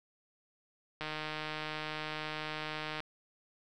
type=click train; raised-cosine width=0.3 ms; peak=-22 dBFS; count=308; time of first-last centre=1.01-3.004 s; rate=154 Hz; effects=none